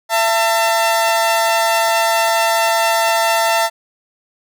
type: tone pair together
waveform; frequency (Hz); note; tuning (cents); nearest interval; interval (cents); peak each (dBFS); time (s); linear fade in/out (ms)
sawtooth; 672 / 897.5; E5 / A5; +33 / +34; perfect fourth; 501; -12; 0.09-3.7; 50
effects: none